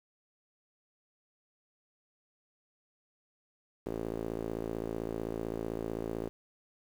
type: tone with band-pass filter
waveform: sawtooth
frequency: 55.7 Hz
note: A1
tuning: 22 cents sharp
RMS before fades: -37 dBFS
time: 3.86-6.29 s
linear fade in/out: 0 ms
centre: 400 Hz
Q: 2.2
effects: 9-bit